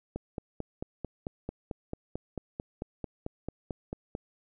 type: click train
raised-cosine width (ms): 2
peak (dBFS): -21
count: 19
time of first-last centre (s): 0.16-4.151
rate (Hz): 4.51
effects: none